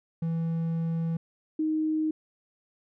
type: tone pair in turn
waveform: triangle / sine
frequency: 164.81 / 312.1 Hz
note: E3 / D#4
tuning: 0 / +5 cents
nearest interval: major seventh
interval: 1105 cents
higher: second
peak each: -24 dBFS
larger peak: neither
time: 0.22-1.17 / 1.59-2.11 s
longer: first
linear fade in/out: 5 ms
effects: none

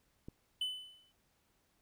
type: click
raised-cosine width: 3 ms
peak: -33 dBFS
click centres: 0.285 s
type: tone with exponential decay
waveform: triangle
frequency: 3013 Hz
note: F#7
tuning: 31 cents sharp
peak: -30 dBFS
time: 0.61-1.12 s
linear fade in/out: 5 ms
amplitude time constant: 110 ms
effects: pink hiss -75 dBFS RMS until 1.81 s

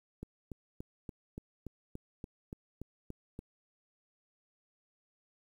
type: click train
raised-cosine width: 3 ms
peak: -29 dBFS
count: 12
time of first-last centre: 0.23-3.391 s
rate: 3.48 Hz
effects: 10-bit

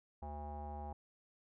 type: tone with low-pass filter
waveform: square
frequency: 73.9 Hz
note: D2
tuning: 11 cents sharp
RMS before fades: -45 dBFS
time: 0.22-0.93 s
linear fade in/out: 5 ms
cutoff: 810 Hz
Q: 9
effects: none

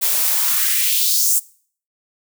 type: noise with high-pass filter sweep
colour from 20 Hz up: blue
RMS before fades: -17 dBFS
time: 0.01-1.4 s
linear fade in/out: 20 ms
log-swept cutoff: 370 to 8200 Hz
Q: 2.3
effects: noise-tail reverb RT60 0.5 s tail -22 dB re dry

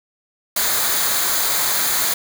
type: noise with comb filter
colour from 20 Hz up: white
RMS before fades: -19 dBFS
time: 0.56-2.14 s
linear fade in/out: 5 ms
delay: 0.36 ms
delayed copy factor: -0.55
effects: none

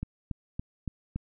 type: click train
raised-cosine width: 5 ms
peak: -20 dBFS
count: 5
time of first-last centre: 0.03-1.16 s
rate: 3.54 Hz
effects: none

